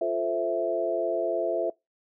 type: chord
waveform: sine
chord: F major seventh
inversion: none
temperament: equal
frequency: 349.2 / 440 / 523.3 / 659.3 Hz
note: F4 / A4 / C5 / E5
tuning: 0 / 0 / 0 / 0 cents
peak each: -31 / -32 / -32 / -26 dBFS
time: 0.01-1.7 s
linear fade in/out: 5 ms
effects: noise-tail reverb RT60 0.2 s tail -23 dB re dry